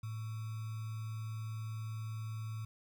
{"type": "tone with sample-and-hold", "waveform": "sine", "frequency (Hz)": 110, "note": "A2", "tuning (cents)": 0, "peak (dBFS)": -38, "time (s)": [0.03, 2.65], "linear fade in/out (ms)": 5, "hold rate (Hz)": 1225, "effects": []}